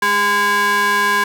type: ring-modulated tone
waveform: square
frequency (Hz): 307.6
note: D#4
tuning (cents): -20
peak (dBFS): -11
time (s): 0.02-1.24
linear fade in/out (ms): 5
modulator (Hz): 1330
effects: none